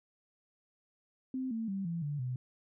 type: tone with pitch steps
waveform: sine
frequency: 259.8 / 224.9 / 194.63 / 168.46 / 145.81 / 126.2 Hz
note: C4 / A3 / G3 / E3 / D3 / B2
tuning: -12 / +38 / -12 / +38 / -12 / +38 cents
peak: -33 dBFS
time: 1.34-2.36 s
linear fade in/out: 2 ms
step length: 170 ms
effects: none